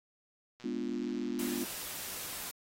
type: click train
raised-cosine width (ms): 0.2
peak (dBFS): -35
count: 124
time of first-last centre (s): 0.6-1.608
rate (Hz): 122
type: chord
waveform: sine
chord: G# diminished seventh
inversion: none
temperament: equal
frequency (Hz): 207.7 / 246.9 / 293.7 / 349.2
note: G#3 / B3 / D4 / F4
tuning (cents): 0 / 0 / 0 / 0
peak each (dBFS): -41 / -36 / -39 / -39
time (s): 0.64-1.64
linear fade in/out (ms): 5
type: noise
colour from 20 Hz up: white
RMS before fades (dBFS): -41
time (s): 1.39-2.51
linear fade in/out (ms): 0
effects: AAC 48 kbps